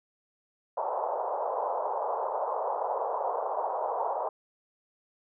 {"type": "band-pass noise", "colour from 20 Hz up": "white", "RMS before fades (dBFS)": -31, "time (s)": [0.77, 4.29], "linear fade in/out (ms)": 5, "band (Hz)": [470, 1000], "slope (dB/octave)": 48, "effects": []}